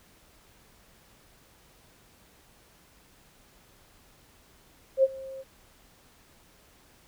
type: tone with ADSR envelope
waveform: sine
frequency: 533 Hz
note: C5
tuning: 32 cents sharp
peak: -15 dBFS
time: 4.97-5.44 s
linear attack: 64 ms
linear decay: 36 ms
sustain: -22 dB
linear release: 35 ms
effects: pink hiss -59 dBFS RMS until 7.07 s